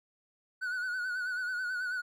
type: tone with vibrato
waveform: triangle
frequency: 1480 Hz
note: F#6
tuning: in tune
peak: -30 dBFS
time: 0.61-2.02 s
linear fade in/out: 20 ms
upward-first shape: sine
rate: 9.2 Hz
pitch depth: 56 cents each way
effects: none